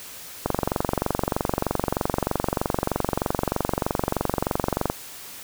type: click train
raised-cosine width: 1 ms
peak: -7 dBFS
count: 104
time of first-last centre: 0.46-4.9 s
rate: 23.2 Hz
effects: white hiss -40 dBFS RMS until 5.43 s